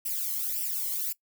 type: noise with flanger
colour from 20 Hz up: violet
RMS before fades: -31 dBFS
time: 0.05-1.13 s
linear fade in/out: 10 ms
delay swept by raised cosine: 0.37 to 0.98 ms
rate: 1.8 Hz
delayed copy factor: +0.95
effects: noise-tail reverb RT60 0.1 s tail -20 dB re dry